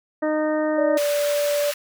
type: harmonic tone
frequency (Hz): 307.6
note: D#4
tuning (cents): -20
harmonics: 1 / 2 / 3 / 4 / 5 / 6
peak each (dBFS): -23 / -22 / -33 / -34 / -37 / -34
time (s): 0.22-0.98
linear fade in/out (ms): 10
type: tone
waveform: sine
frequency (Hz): 582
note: D5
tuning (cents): -16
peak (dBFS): -19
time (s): 0.77-1.72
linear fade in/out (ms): 20
type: high-pass noise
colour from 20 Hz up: pink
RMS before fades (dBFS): -31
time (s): 0.97-1.74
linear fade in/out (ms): 5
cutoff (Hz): 1200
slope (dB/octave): 24
effects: none